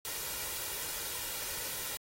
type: noise with comb filter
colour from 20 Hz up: white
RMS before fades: -38 dBFS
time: 0.05-1.97 s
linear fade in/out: 0 ms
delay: 2.1 ms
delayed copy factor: +0.5
effects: AAC 48 kbps